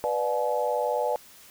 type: chord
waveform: sine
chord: B diminished seventh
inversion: none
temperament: just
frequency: 493.9 / 592.7 / 711.2 / 853.4 Hz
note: B4 / D5 / F5 / Ab5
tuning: 0 / +16 / +31 / +47 cents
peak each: -28 / -28 / -33 / -29 dBFS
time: 0.04-1.16 s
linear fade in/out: 0 ms
effects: white hiss -51 dBFS RMS until 1.5 s